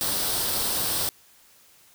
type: noise with comb filter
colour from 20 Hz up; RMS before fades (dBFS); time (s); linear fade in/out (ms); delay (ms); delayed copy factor
white; -26; 0.01-1.09; 0; 0.22; +0.5
effects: white hiss -56 dBFS RMS until 1.94 s